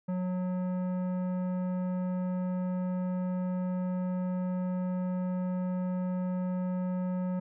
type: tone with tanh clipping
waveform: triangle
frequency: 182.5 Hz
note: F#3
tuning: 24 cents flat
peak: -31 dBFS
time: 0.08-7.4 s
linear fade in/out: 10 ms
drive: 17 dB
effects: none